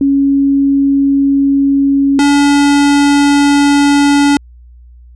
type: tone pair in turn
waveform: sine / square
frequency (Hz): 277.2 / 285.3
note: C#4 / C#4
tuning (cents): 0 / +50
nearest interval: unison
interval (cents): 50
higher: second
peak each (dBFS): -7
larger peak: neither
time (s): 0.01-2.19 / 2.19-4.37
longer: neither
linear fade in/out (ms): 2
effects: added 60 Hz sine -35 dBFS peak until 5.15 s + resampled to 22050 Hz